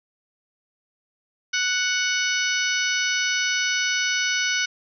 harmonic tone, 740 Hz, F#5, in tune, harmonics 2 / 3 / 4 / 5 / 6 / 7 / 8, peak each -25 / -27 / -28 / -33 / -33 / -32 / -29 dBFS, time 1.53-4.66 s, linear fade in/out 10 ms, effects none

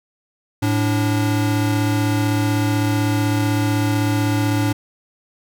square tone pair together, 108.6 / 289.9 Hz, A2 / D4, -22 / -22 cents, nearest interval octave + perfect fourth, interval 1700 cents, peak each -19 / -21 dBFS, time 0.62-4.73 s, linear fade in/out 10 ms, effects none

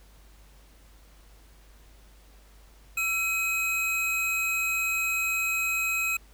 square tone pair together, 1341.8 / 2533 Hz, E6 / D#7, +30 / +30 cents, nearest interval major seventh, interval 1100 cents, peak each -37 / -26 dBFS, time 2.97-6.17 s, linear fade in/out 5 ms, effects added 50 Hz sine -52 dBFS peak until 6.33 s + pink hiss -59 dBFS RMS until 6.33 s

